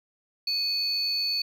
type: tone pair together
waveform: sine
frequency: 2500 / 4454 Hz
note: D#7 / C#8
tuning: +8 / +7 cents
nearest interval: minor seventh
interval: 999 cents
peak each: -34 / -23 dBFS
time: 0.47-1.42 s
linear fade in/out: 5 ms
effects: tanh soft clip ceiling -22 dBFS + 10-bit